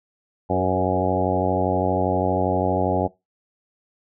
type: harmonic tone with a mistuned harmonic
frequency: 92.5 Hz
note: F#2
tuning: in tune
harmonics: 1 / 2 / 3 / 4 / 5 / 6 / 7 / 8 / 9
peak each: -27 / -27 / -27 / -27 / -27 / -27 / -27 / -27 / -27 dBFS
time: 0.49-3.08 s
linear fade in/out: 20 ms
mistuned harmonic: 5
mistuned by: +19 cents
effects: noise-tail reverb RT60 0.2 s tail -20 dB re dry